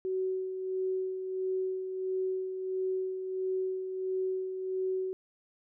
sine tone with tremolo, 375.4 Hz, F#4, 25 cents sharp, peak -28 dBFS, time 0.05-5.13 s, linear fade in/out 0 ms, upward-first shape sine, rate 1.5 Hz, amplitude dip 50%, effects none

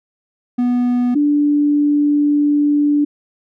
triangle / sine tone pair in turn, 245.3 / 292.4 Hz, B3 / D4, -12 / -7 cents, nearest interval minor third, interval 305 cents, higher second, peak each -11 dBFS, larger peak neither, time 0.58-1.15 / 1.15-3.05 s, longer second, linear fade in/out 10 ms, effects none

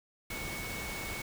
sine tone in noise, 2217 Hz, C#7, in tune, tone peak -41 dBFS, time 0.3-1.22 s, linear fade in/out 5 ms, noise pink, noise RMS -40 dBFS, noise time 0.3-1.22 s, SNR -4 dB, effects none

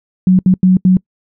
sine tone bursts at uneven times, 185 Hz, F#3, in tune, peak -5 dBFS, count 4, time 0.27-0.39 / 0.46-0.54 / 0.63-0.77 / 0.85-0.97 s, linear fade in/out 2 ms, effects noise-tail reverb RT60 0.1 s tail -26 dB re dry

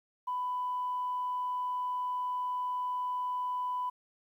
sine tone, 996 Hz, B5, 14 cents sharp, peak -30 dBFS, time 0.27-3.9 s, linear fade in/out 10 ms, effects tanh soft clip ceiling -26 dBFS + 11-bit

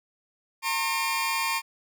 sawtooth tone cluster, 914 / 1077 / 2392 Hz, A#5 / C6 / D7, -34 / +50 / +31 cents, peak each -26 dBFS, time 0.62-1.62 s, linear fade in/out 50 ms, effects none

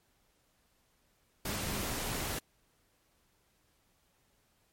sine tone in noise, 205.8 Hz, G#3, 16 cents flat, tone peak -44 dBFS, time 1.48-1.83 s, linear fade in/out 5 ms, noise pink, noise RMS -36 dBFS, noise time 1.45-2.39 s, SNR -11 dB, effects pink hiss -72 dBFS RMS until 4.72 s + MP3 64 kbps

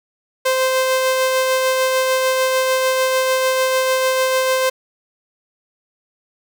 sawtooth tone with tremolo, 520 Hz, C5, 11 cents flat, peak -10 dBFS, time 0.45-4.7 s, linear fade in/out 10 ms, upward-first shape sine, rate 6.7 Hz, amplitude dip 25%, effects none

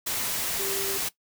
sine tone in noise, 392 Hz, G4, in tune, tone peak -33 dBFS, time 0.59-0.98 s, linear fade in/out 10 ms, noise white, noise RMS -29 dBFS, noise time 0.06-1.09 s, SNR -7 dB, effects noise-tail reverb RT60 0.1 s tail -17 dB re dry

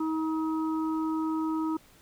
harmonic tone, 317.5 Hz, D#4, 35 cents sharp, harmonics 1 / 3 / 4, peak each -27 / -37 / -39 dBFS, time 0-1.77 s, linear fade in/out 5 ms, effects pink hiss -58 dBFS RMS until 2.01 s

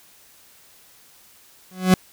40% pulse tone with exponential growth, 185 Hz, F#3, in tune, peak -7 dBFS, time 1.71-1.94 s, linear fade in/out 2 ms, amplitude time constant 50 ms, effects white hiss -52 dBFS RMS until 2.12 s

